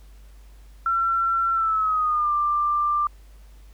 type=tone with pitch glide; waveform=sine; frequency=1354 to 1185.6 Hz; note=E6 to D6; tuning=+46 to +16 cents; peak=-19 dBFS; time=0.86-3.07 s; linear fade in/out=2 ms; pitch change=-230 cents; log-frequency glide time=1.52-2.33 s; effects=added 50 Hz sine -44 dBFS peak until 3.73 s + pink hiss -59 dBFS RMS until 3.73 s